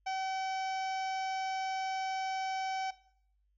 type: harmonic tone with a mistuned harmonic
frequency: 763 Hz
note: G5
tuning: 47 cents flat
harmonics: 1 / 2 / 3 / 4 / 5 / 6 / 7 / 8 / 9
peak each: -33 / -46 / -43 / -50 / -57 / -57 / -49 / -55 / -62 dBFS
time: 0.06-2.91 s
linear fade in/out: 10 ms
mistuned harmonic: 7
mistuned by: +17 cents
effects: noise-tail reverb RT60 0.6 s tail -17 dB re dry + added 50 Hz sine -70 dBFS peak until 3.57 s